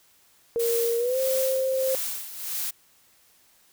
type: tone with pitch glide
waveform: sine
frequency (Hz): 466.2 to 526.3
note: A#4 to C5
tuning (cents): 0 to +10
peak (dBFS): -22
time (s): 0.56-1.95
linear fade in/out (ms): 0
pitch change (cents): +210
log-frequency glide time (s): 0.98-1.18
type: noise with tremolo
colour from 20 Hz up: blue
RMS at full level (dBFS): -29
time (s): 0.59-2.71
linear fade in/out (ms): 10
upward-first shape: sine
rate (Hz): 1.6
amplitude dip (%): 70
effects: white hiss -60 dBFS RMS until 3.72 s